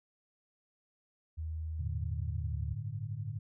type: tone with pitch glide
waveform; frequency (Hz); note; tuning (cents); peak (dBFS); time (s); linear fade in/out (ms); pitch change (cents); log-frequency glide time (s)
sine; 79.4 to 75.2; D#2 to D2; +36 to +42; -35; 1.37-2.75; 20; -94; 2.43-2.53
type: chord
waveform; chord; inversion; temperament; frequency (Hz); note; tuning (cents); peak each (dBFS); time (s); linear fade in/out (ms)
sine; G suspended second; none; equal; 98 / 110 / 146.83; G2 / A2 / D3; 0 / 0 / 0; -42 / -38 / -42; 1.79-3.39; 10
effects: none